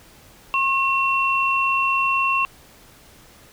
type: tone pair together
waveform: sine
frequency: 1079 / 2719 Hz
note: C#6 / F7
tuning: -47 / -47 cents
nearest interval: octave + major third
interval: 1600 cents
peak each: -20 dBFS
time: 0.54-2.45 s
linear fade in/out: 0 ms
effects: pink hiss -49 dBFS RMS until 3.52 s